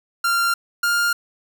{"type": "tone pair in turn", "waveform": "45% pulse", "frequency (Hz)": [1385, 1406], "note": ["F6", "F6"], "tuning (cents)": [-15, 11], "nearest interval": "unison", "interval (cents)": 26, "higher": "second", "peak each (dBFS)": -17, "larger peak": "neither", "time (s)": [[0.24, 0.54], [0.83, 1.13]], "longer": "neither", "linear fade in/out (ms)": 5, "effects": []}